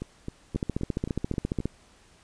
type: two click trains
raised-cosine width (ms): 3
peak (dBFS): -14 / -20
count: 17 / 7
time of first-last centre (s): 0.56-1.656 / 0.02-1.603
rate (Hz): 14.6 / 3.79
effects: pink hiss -58 dBFS RMS until 2.23 s + resampled to 22050 Hz